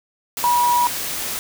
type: tone in noise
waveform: sine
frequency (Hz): 968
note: B5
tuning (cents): -35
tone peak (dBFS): -14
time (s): 0.44-0.87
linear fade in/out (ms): 0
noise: white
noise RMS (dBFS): -26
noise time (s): 0.37-1.39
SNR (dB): +9
effects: none

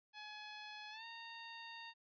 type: tone with pitch glide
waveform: 10% pulse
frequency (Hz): 845 to 921.5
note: G#5 to A#5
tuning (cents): +30 to -20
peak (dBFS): -40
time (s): 0.13-1.94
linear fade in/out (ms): 50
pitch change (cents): +150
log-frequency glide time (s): 0.9-1.05
effects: resampled to 11025 Hz

